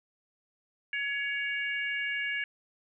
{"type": "harmonic tone", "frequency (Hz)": 561, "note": "C#5", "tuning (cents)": 21, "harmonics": [3, 4, 5], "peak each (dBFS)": [-33, -33, -38], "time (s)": [0.93, 2.44], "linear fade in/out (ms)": 2, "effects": []}